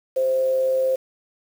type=tone with amplitude modulation; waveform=sine; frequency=523.3 Hz; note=C5; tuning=in tune; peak=-16 dBFS; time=0.16-0.96 s; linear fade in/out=10 ms; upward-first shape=sine; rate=136 Hz; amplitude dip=30%; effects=7-bit